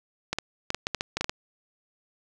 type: clicks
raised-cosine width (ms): 0.2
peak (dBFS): -10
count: 11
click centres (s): 0.33 / 0.386 / 0.704 / 0.746 / 0.869 / 0.947 / 1.009 / 1.17 / 1.21 / 1.244 / 1.295
effects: none